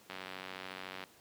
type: click train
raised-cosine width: 0.3 ms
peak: -26 dBFS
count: 89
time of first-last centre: 0.1-1.038 s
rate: 93.8 Hz
effects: pink hiss -61 dBFS RMS until 1.2 s + high-pass 150 Hz 12 dB/octave